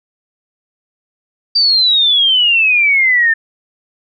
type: exponential sweep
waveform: sine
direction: down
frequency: 4699 to 1781 Hz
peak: -8 dBFS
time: 1.55-3.34 s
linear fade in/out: 10 ms
effects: none